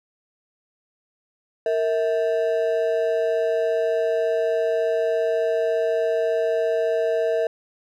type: ring-modulated tone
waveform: triangle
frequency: 554.4 Hz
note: C#5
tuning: in tune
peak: -14 dBFS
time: 1.66-7.47 s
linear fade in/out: 2 ms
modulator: 92.7 Hz
effects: none